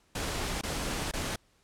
pink noise with dropouts, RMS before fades -33 dBFS, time 0.15-1.36 s, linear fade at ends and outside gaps 5 ms, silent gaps 0.613-0.634 / 1.114-1.135 s, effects pink hiss -67 dBFS RMS until 1.63 s + low-pass 10000 Hz 12 dB/octave

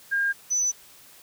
sine tone pair in turn, 1612 / 5997 Hz, G6 / F#8, +48 / +22 cents, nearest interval octave + major seventh, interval 2274 cents, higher second, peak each -21 dBFS, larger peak neither, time 0.11-0.33 / 0.5-0.72 s, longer neither, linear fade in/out 20 ms, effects white hiss -51 dBFS RMS until 1.22 s

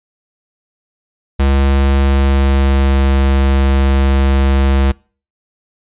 square tone with pitch glide, 68.5 to 67.83 Hz, C#2 to C#2, -20 to -37 cents, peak -10 dBFS, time 1.39-4.92 s, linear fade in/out 10 ms, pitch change -17 cents, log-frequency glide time 2-3.07 s, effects noise-tail reverb RT60 0.4 s tail -25 dB re dry + resampled to 8000 Hz

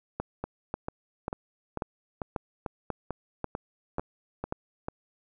two click trains, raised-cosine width 1 ms, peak -16 / -18 dBFS, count 9 / 11, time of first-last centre 0.2-4.524 / 0.44-4.884 s, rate 1.85 / 2.25 Hz, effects none

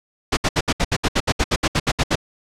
pink noise bursts, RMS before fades -17 dBFS, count 16, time 0.32-2.156 s, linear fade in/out 10 ms, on 51 ms, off 68 ms, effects low-pass 6000 Hz 12 dB/octave

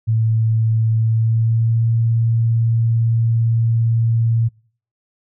sine tone with pitch glide, 111.9 to 114.71 Hz, A2 to A#2, +30 to -27 cents, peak -13 dBFS, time 0.07-4.49 s, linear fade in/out 20 ms, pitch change +43 cents, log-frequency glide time 0.98-1.86 s, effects noise-tail reverb RT60 0.5 s tail -26 dB re dry

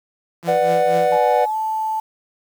sawtooth tone with tremolo, 169.8 Hz, F3, 48 cents flat, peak -20 dBFS, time 0.42-1.18 s, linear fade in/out 50 ms, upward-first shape triangle, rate 4.1 Hz, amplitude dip 95%
triangle chord, B minor, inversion none, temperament just, 493.9 / 592.7 / 740.8 Hz, B4 / D5 / F#5, 0 / +16 / +2 cents, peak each -17 / -17 / -16 dBFS, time 0.47-1.46 s, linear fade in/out 20 ms
sine tone with pitch glide, 851 to 875.9 Hz, G#5 to A5, +42 to -8 cents, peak -19 dBFS, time 1.12-2 s, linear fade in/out 5 ms, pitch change +50 cents, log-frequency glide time 1.45-1.56 s
effects 7-bit

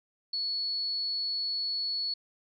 sine tone, 4400 Hz, C#8, 14 cents flat, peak -29 dBFS, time 0.33-2.14 s, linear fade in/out 5 ms, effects none

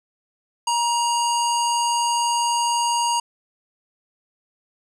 square tone with low-pass filter, 946 Hz, A#5, 25 cents sharp, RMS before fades -21 dBFS, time 0.67-3.2 s, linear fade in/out 5 ms, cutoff 7800 Hz, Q 3.1, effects none

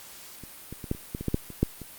clicks, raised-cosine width 3 ms, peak -29 / -24 / -24 / -13 / -29 / -18 / -20 / -13 / -10 / -27 / -8 / -26 dBFS, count 12, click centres 0.437 / 0.726 / 0.842 / 0.914 / 0.949 / 1.149 / 1.21 / 1.283 / 1.344 / 1.503 / 1.63 / 1.817 s, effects white hiss -46 dBFS RMS until 1.98 s + Opus 48 kbps

